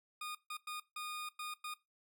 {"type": "tone bursts at uneven times", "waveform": "20% pulse", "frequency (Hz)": 1227, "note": "D#6", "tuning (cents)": -25, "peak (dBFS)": -36, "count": 6, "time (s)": [[0.21, 0.35], [0.5, 0.57], [0.67, 0.8], [0.96, 1.29], [1.39, 1.54], [1.64, 1.74]], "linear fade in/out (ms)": 5, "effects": ["noise-tail reverb RT60 0.2 s tail -17 dB re dry"]}